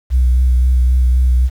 sine tone with vibrato, 62.8 Hz, B1, 30 cents sharp, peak -7 dBFS, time 0.1-1.5 s, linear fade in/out 50 ms, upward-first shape sine, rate 3.8 Hz, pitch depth 26 cents each way, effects tanh soft clip ceiling -6 dBFS + 7-bit

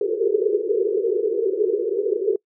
white band-pass noise, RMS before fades -21 dBFS, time 0.01-2.36 s, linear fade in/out 2 ms, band 370 to 460 Hz, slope 96 dB/octave, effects noise-tail reverb RT60 0.1 s tail -25 dB re dry

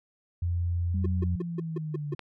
sine tone, 86.7 Hz, F2, 12 cents flat, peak -25 dBFS, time 0.42-1.36 s, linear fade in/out 5 ms
sine linear sweep, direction down, 193.1 to 142.8 Hz, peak -31 dBFS, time 0.94-2.15 s, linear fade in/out 5 ms
triangle tone bursts, 357.5 Hz, F4, 41 cents sharp, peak -26 dBFS, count 7, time 1.04-2.14 s, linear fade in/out 5 ms, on 20 ms, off 160 ms
click, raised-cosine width 0.3 ms, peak -24 dBFS, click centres 2.193 s
effects none

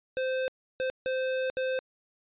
square tone bursts at uneven times, 519 Hz, C5, 14 cents flat, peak -28 dBFS, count 4, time 0.17-0.48 / 0.8-0.9 / 1.06-1.5 / 1.57-1.79 s, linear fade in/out 0 ms, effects resampled to 8000 Hz

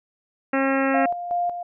harmonic tone, 269.9 Hz, C#4, 46 cents flat, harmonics 1 / 2 / 3 / 4 / 5 / 6 / 7 / 8 / 9 / 10, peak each -22 / -24 / -29 / -33 / -29 / -31 / -30 / -36 / -37 / -36 dBFS, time 0.53-1.06 s, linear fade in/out 5 ms
sine tone with tremolo, 702 Hz, F5, 9 cents sharp, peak -20 dBFS, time 0.94-1.63 s, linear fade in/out 5 ms, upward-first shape square, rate 2.7 Hz, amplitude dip 60%
effects none

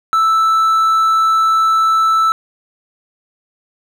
triangle tone, 1318.5 Hz, E6, in tune, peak -8 dBFS, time 0.13-2.32 s, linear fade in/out 0 ms, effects none

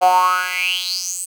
10% pulse tone with high-pass filter sweep, 182.1 Hz, F#3, 27 cents flat, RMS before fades -18 dBFS, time 0.01-1.26 s, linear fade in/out 20 ms, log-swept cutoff 660 to 8900 Hz, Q 8.3, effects none

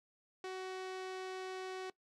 sawtooth tone, 374.4 Hz, F#4, 20 cents sharp, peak -37 dBFS, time 0.44-1.9 s, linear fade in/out 2 ms, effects noise-tail reverb RT60 0.1 s tail -20 dB re dry + low-pass 6000 Hz 12 dB/octave

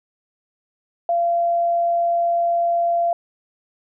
sine tone, 686 Hz, F5, 31 cents flat, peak -16 dBFS, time 1.09-3.13 s, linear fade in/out 2 ms, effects none

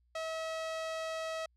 sawtooth tone with low-pass filter, 644 Hz, E5, 41 cents flat, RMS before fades -38 dBFS, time 0.15-1.46 s, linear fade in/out 5 ms, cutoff 6700 Hz, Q 0.66, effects added 60 Hz sine -68 dBFS peak until 1.56 s

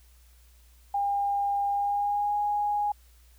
sine tone with pitch glide, 805 to 826.2 Hz, G5 to G#5, +46 to -9 cents, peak -24 dBFS, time 0.94-2.92 s, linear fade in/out 5 ms, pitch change +45 cents, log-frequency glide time 1.69-2.37 s, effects added 60 Hz sine -54 dBFS peak until 3.38 s + white hiss -63 dBFS RMS until 3.38 s

